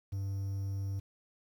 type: tone with quantisation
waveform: triangle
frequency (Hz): 98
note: G2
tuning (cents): 0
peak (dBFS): -31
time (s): 0.12-1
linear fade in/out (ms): 10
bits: 10
effects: none